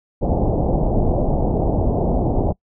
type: low-pass noise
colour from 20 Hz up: pink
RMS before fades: -18 dBFS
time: 0.21-2.53 s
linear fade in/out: 20 ms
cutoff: 800 Hz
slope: 48 dB/octave
effects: noise-tail reverb RT60 0.1 s tail -24 dB re dry